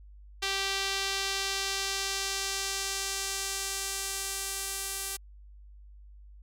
sawtooth tone with band-pass filter sweep, 390.7 Hz, G4, 6 cents flat, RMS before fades -33 dBFS, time 0.42-5.17 s, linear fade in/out 10 ms, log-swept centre 3900 to 10000 Hz, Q 1.1, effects added 50 Hz sine -48 dBFS peak until 6.42 s

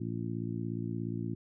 harmonic tone, 57 Hz, A#1, 38 cents flat, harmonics 2 / 3 / 4 / 5 / 6, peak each -37 / -39 / -40 / -41 / -42 dBFS, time 0-1.35 s, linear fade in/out 10 ms, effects none

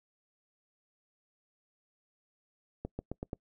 accelerating click train, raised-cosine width 2 ms, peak -23 dBFS, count 5, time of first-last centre 2.85-3.331 s, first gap 140 ms, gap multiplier 0.9, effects noise-tail reverb RT60 0.1 s tail -25 dB re dry

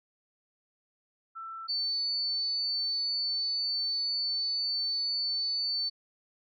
sine tone pair in turn, 1333 / 4501 Hz, E6 / C#8, +19 / +26 cents, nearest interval octave + major sixth, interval 2107 cents, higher second, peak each -38 / -28 dBFS, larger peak second, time 1.35-1.68 / 1.68-5.9 s, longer second, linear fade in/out 20 ms, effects none

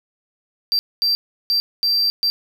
triangle tone bursts at uneven times, 4699 Hz, D8, in tune, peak -14 dBFS, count 5, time 0.72-0.79 / 1.02-1.15 / 1.5-1.6 / 1.83-2.1 / 2.23-2.3 s, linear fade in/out 0 ms, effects none

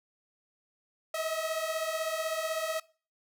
sawtooth beating tone pair, 630 / 646 Hz, D#5 / E5, +21 / -35 cents, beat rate 16 Hz, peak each -31 / -29 dBFS, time 1.14-2.8 s, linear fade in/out 5 ms, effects noise-tail reverb RT60 0.4 s tail -22 dB re dry

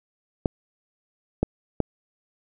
clicks, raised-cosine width 2 ms, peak -7 dBFS, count 3, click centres 0.458 / 1.43 / 1.803 s, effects none

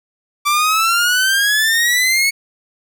sawtooth exponential sweep, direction up, 1162 to 2222 Hz, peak -9 dBFS, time 0.45-2.31 s, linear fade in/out 20 ms, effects none

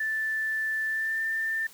sine tone with pitch glide, 1760 to 1788.7 Hz, A6 to A6, 0 to +28 cents, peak -26 dBFS, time 0-1.67 s, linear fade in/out 5 ms, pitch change +28 cents, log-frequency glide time 0.87-1.2 s, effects white hiss -52 dBFS RMS until 1.73 s

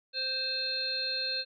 harmonic tone, 523.3 Hz, C5, in tune, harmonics 1 / 3 / 5 / 7 / 8, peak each -42 / -40 / -40 / -41 / -31 dBFS, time 0.13-1.45 s, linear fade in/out 50 ms, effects none

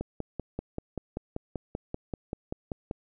click train, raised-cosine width 2 ms, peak -19 dBFS, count 16, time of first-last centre 0.01-2.911 s, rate 5.17 Hz, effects none

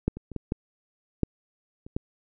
clicks, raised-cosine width 3 ms, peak -10 / -24 / -26 / -17 / -13 / -9 / -29 / -14 dBFS, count 8, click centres 0.08 / 0.17 / 0.317 / 0.363 / 0.521 / 1.233 / 1.865 / 1.965 s, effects none

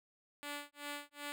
5% pulse tone with tremolo, 290 Hz, D4, 22 cents flat, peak -29 dBFS, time 0.43-1.32 s, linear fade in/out 0 ms, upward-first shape sine, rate 2.6 Hz, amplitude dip 100%, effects none

